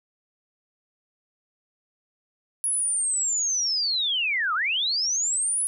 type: linear two-way sweep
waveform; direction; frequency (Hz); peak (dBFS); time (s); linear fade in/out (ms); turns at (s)
sine; down then up; 10548 to 1189 to 10548; -22; 2.64-5.67; 0; 4.54
effects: none